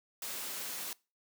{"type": "noise", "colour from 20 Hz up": "white", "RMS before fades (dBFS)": -40, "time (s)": [0.22, 0.93], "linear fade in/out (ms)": 2, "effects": ["noise-tail reverb RT60 0.3 s tail -23 dB re dry", "high-pass 200 Hz 12 dB/octave"]}